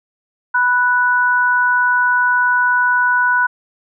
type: tone pair together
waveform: sine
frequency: 987.8 / 1480 Hz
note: B5 / F#6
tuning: 0 / 0 cents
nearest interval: perfect fifth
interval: 700 cents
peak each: -16 / -13 dBFS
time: 0.54-3.47 s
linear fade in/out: 10 ms
effects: none